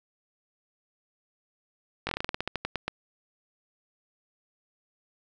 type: slowing click train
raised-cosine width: 0.3 ms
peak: -13 dBFS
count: 15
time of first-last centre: 2.07-2.88 s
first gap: 20 ms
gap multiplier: 1.15
effects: none